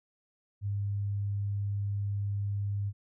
sine tone, 101 Hz, G#2, 48 cents flat, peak -29 dBFS, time 0.61-2.93 s, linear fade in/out 50 ms, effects none

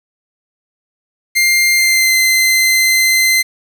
sawtooth tone with pitch glide, 2100 to 2068 Hz, C7 to C7, +6 to -21 cents, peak -6 dBFS, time 1.35-3.43 s, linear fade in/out 20 ms, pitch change -27 cents, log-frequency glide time 1.76-2.14 s, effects 7-bit

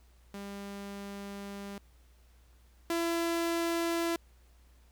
sawtooth tone pair in turn, 200 / 336.4 Hz, G3 / E4, +35 / +35 cents, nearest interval major sixth, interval 900 cents, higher second, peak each -36 / -25 dBFS, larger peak second, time 0.34-1.78 / 2.9-4.16 s, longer first, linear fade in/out 2 ms, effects added 60 Hz sine -58 dBFS peak until 4.91 s + pink hiss -68 dBFS RMS until 4.91 s

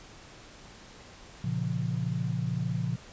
sine chord, Bb minor, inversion none, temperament equal with one note detuned, 116.54 / 138.59 / 172.11 Hz, Bb2 / Db3 / F3, 0 / 0 / -25 cents, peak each -32 dBFS, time 1.44-2.96 s, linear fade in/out 5 ms, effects pink hiss -50 dBFS RMS until 3.12 s + resampled to 16000 Hz

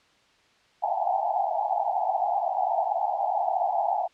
white band-pass noise, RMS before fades -26 dBFS, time 0.82-4.08 s, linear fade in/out 20 ms, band 670 to 860 Hz, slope 96 dB/octave, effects white hiss -61 dBFS RMS until 4.13 s + low-pass 4000 Hz 12 dB/octave

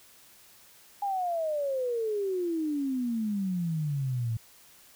sine exponential sweep, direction down, 821 to 110.3 Hz, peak -27 dBFS, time 1.02-4.37 s, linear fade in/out 5 ms, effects white hiss -56 dBFS RMS until 4.95 s

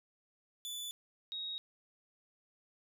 sawtooth / sine tone pair in turn, 3477 / 3775 Hz, A7 / A#7, -21 / +21 cents, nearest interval minor second, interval 142 cents, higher second, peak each -37 / -38 dBFS, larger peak first, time 0.65-0.91 / 1.32-1.58 s, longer neither, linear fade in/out 0 ms, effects none

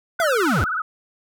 sine tone with vibrato, 1381 Hz, F6, 20 cents flat, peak -21 dBFS, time 0.19-0.82 s, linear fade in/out 5 ms, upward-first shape sine, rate 19 Hz, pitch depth 170 cents each way
square linear sweep, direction down, 698.5 to 58.9 Hz, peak -19 dBFS, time 0.2-0.64 s, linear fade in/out 0 ms
effects none

